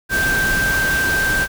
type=tone in noise; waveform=sine; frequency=1568 Hz; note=G6; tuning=in tune; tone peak=-16 dBFS; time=0.09-1.48 s; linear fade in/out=50 ms; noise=pink; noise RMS=-23 dBFS; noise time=0.09-1.48 s; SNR=+4 dB; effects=none